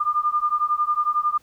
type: beating tone pair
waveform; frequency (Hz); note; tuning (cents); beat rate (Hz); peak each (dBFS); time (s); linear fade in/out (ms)
sine; 1200 / 1211; D6 / D#6; +37 / -47; 11; -22; 0-1.38; 10
effects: pink hiss -59 dBFS RMS until 1.42 s